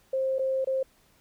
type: tone with dropouts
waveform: sine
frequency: 529 Hz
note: C5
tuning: 19 cents sharp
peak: -24 dBFS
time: 0.13-0.83 s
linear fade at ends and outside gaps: 5 ms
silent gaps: 0.385-0.392 / 0.646-0.671 s
effects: pink hiss -63 dBFS RMS until 1.2 s